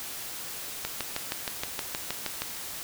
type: click train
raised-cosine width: 0.2 ms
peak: -12 dBFS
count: 11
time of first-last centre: 0.85-2.42 s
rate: 6.37 Hz
effects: white hiss -38 dBFS RMS until 2.83 s